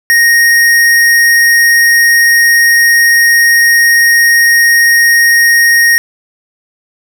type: tone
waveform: square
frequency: 1864.7 Hz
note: A#6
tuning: in tune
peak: -5 dBFS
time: 0.1-5.98 s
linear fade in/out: 0 ms
effects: none